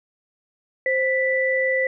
sine tone pair together, 523.2 / 1975.5 Hz, C5 / B6, 0 / 0 cents, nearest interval octave + major seventh, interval 2300 cents, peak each -21 dBFS, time 0.86-1.87 s, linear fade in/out 2 ms, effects none

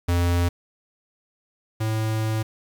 square tone pair in turn, 87 / 109.9 Hz, F2 / A2, -6 / -2 cents, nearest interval major third, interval 404 cents, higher second, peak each -19 / -23 dBFS, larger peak first, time 0.08-0.49 / 1.8-2.43 s, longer second, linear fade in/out 10 ms, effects 8-bit

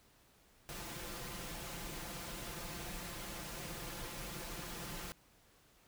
pink noise with comb filter, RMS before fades -45 dBFS, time 0.69-5.12 s, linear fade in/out 0 ms, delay 5.8 ms, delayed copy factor +0.65, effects pink hiss -67 dBFS RMS until 5.87 s

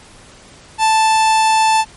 45% pulse tone, 880 Hz, A5, in tune, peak -10 dBFS, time 0.78-1.85 s, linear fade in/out 50 ms, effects pink hiss -42 dBFS RMS until 1.96 s + MP3 48 kbps

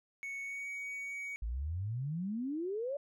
triangle tone with pitch glide, 2217 to 2249 Hz, C#7 to C#7, 0 to +24 cents, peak -37 dBFS, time 0.23-1.36 s, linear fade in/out 0 ms, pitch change +24 cents, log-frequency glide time 0.42-0.68 s
sine exponential sweep, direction up, 51.91 to 587.3 Hz, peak -34 dBFS, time 1.42-2.97 s, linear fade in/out 5 ms
effects none

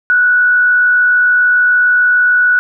sine tone with frequency modulation, 1473 Hz, F#6, 8 cents flat, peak -7 dBFS, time 0.1-2.59 s, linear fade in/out 0 ms, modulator 66.8 Hz, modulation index 0.3, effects none

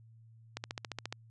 click train, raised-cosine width 0.2 ms, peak -20 dBFS, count 9, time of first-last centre 0.57-1.126 s, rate 14.4 Hz, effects added 113 Hz sine -55 dBFS peak until 1.3 s + resampled to 24000 Hz

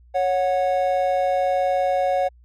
triangle tone pair together, 554.4 / 733.1 Hz, C#5 / F#5, 0 / -16 cents, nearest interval perfect fourth, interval 484 cents, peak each -19 dBFS, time 0.14-2.29 s, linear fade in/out 20 ms, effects added 60 Hz sine -48 dBFS peak until 2.44 s

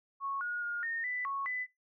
sine tone with pitch steps, 1103 / 1442 / 1423 / 1837 / 1989 / 1104 / 2001 Hz, C#6 / F#6 / F6 / A#6 / B6 / C#6 / B6, -9 / -45 / +32 / -26 / +12 / -7 / +22 cents, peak -33 dBFS, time 0.2-1.67 s, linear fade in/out 50 ms, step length 210 ms, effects noise-tail reverb RT60 0.2 s tail -23 dB re dry

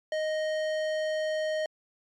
sine tone with tanh clipping, 622 Hz, D#5, 1 cent flat, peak -29 dBFS, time 0.12-1.66 s, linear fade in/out 2 ms, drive 16 dB, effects MP3 96 kbps

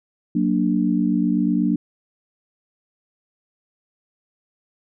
sine chord, Gb augmented, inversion none, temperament equal, 185 / 233.1 / 293.7 Hz, Gb3 / Bb3 / D4, 0 / 0 / 0 cents, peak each -21 dBFS, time 0.35-1.76 s, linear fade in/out 5 ms, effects none

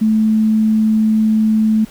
sine tone, 218 Hz, A3, 16 cents flat, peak -10 dBFS, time 0.01-1.85 s, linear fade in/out 10 ms, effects pink hiss -42 dBFS RMS until 1.9 s

